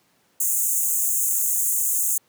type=high-pass noise; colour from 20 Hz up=pink; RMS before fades=-22 dBFS; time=0.4-2.18 s; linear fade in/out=5 ms; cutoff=6500 Hz; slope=96 dB/octave; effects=pink hiss -63 dBFS RMS until 2.28 s + high-pass 150 Hz 12 dB/octave